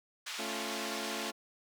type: band-pass noise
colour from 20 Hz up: white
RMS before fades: -41 dBFS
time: 0.26-1.31 s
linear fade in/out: 10 ms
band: 1200 to 4500 Hz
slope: 12 dB/octave
type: chord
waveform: 15% pulse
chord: A augmented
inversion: none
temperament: equal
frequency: 220 / 277.2 / 349.2 Hz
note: A3 / C#4 / E#4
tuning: 0 / 0 / 0 cents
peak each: -35 / -37 / -36 dBFS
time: 0.38-1.32 s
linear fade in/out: 20 ms
effects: none